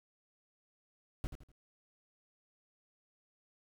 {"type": "noise with echo", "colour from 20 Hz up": "brown", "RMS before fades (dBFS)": -36, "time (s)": [1.24, 1.27], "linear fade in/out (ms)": 0, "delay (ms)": 82, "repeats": 3, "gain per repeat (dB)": -9, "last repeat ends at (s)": 1.516, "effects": []}